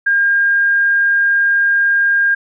sine tone, 1611 Hz, G6, 47 cents sharp, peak -10 dBFS, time 0.06-2.35 s, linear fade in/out 10 ms, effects none

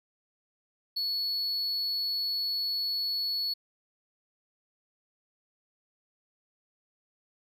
triangle tone, 4400 Hz, C#8, 14 cents flat, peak -27 dBFS, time 0.96-3.54 s, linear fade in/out 10 ms, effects none

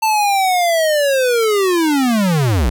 square linear sweep, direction down, 891 to 50.4 Hz, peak -13 dBFS, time 0.02-2.7 s, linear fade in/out 10 ms, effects none

